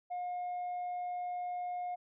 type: tone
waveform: sine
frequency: 716 Hz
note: F5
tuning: 43 cents sharp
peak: -33 dBFS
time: 0.1-1.96 s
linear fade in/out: 20 ms
effects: tanh soft clip ceiling -34 dBFS